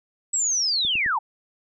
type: linear sweep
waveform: sine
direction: down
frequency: 7902 to 784 Hz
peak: -20 dBFS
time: 0.33-1.19 s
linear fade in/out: 10 ms
type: clicks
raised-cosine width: 3 ms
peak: -27 dBFS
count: 3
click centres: 0.85 / 0.955 / 1.062 s
effects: none